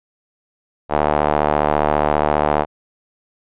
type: tone with band-pass filter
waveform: sawtooth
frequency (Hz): 74.8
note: D2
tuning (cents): +32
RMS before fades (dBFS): -17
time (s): 0.89-2.66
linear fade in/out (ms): 50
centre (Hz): 760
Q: 1.9
effects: resampled to 8000 Hz